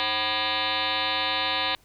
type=tone with frequency modulation; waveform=sine; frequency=2349 Hz; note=D7; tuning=in tune; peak=-23 dBFS; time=0-1.75 s; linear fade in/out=0 ms; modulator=227 Hz; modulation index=7.7; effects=pink hiss -60 dBFS RMS until 1.84 s